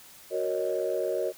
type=chord; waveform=sine; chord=D# minor seventh; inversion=first; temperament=equal; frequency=370 / 466.2 / 554.4 / 622.3 Hz; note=F#4 / A#4 / C#5 / D#5; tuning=0 / 0 / 0 / 0 cents; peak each=-31 dBFS; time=0.3-1.33 s; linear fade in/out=50 ms; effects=tanh soft clip ceiling -18 dBFS + white hiss -51 dBFS RMS until 1.37 s